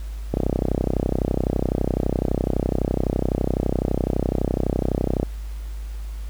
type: click train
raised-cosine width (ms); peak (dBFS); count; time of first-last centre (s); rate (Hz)
2; -7; 157; 0.34-5.23; 31.9
effects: added 52 Hz sine -28 dBFS peak until 6.29 s + pink hiss -49 dBFS RMS until 6.29 s